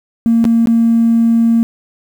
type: tone with dropouts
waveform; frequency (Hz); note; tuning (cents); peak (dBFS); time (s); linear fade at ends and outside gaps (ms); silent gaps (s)
triangle; 230; A#3; -23; -4; 0.26-1.63; 0; 0.442-0.452 / 0.658-0.672
effects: tanh soft clip ceiling -5 dBFS + 7-bit